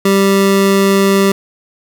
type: tone pair together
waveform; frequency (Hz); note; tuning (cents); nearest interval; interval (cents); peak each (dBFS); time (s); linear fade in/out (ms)
square; 196 / 392; G3 / G4; 0 / 0; octave; 1200; -12; 0.05-1.32; 5
effects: none